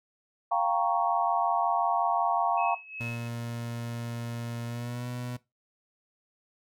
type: chord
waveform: sine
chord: G half-diminished seventh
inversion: third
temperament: equal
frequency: 698.5 / 784 / 932.3 / 1108.7 Hz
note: F5 / G5 / Bb5 / Db6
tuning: 0 / 0 / 0 / 0 cents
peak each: -28 / -30 / -29 / -30 dBFS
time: 0.51-2.75 s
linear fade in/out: 10 ms
type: tone with tremolo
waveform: sine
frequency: 2577 Hz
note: E7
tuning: 40 cents flat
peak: -35 dBFS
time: 2.57-3.28 s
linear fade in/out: 10 ms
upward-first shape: sine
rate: 2.7 Hz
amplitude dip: 80%
type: tone with pitch glide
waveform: 30% pulse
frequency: 117.8 to 123.09 Hz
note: A#2 to B2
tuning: +19 to -5 cents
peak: -31 dBFS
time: 3-5.37 s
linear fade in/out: 10 ms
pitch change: +76 cents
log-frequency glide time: 4.66-5.08 s
effects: noise-tail reverb RT60 0.2 s tail -18 dB re dry